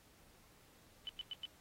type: tone bursts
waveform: sine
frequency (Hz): 3002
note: F#7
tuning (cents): +24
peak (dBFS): -40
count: 4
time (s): 1.07-1.454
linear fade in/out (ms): 0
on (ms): 21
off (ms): 100
effects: pink hiss -66 dBFS RMS until 1.6 s + AAC 48 kbps